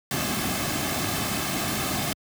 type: noise with comb filter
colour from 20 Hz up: pink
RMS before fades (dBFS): -27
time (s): 0.11-2.13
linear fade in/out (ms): 2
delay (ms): 2.1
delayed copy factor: -0.55
effects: high-pass 80 Hz 12 dB/octave